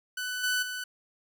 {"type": "tone with level steps", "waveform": "sawtooth", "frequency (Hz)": 1496, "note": "F#6", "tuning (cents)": 19, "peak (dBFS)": [-28, -22, -30], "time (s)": [0.17, 0.84], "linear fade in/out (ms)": 5, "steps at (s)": [0.43, 0.62], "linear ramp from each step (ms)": 10, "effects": []}